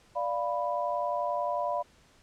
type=chord; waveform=sine; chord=B diminished; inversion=first; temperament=equal; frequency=587.3 / 698.5 / 987.8 Hz; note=D5 / F5 / B5; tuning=0 / 0 / 0 cents; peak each=-32 dBFS; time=0.15-1.83 s; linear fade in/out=20 ms; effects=pink hiss -61 dBFS RMS until 2.22 s + low-pass 8000 Hz 12 dB/octave